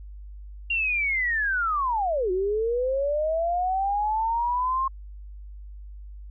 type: linear two-way sweep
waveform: sine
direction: down then up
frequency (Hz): 2788 to 359.5 to 1075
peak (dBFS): -22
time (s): 0.7-4.88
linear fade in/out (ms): 5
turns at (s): 2.31
effects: added 50 Hz sine -38 dBFS peak until 6.3 s